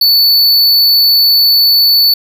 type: tone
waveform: square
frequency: 4473 Hz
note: C#8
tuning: 15 cents sharp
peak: -6 dBFS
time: 0.01-2.14 s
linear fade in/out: 5 ms
effects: none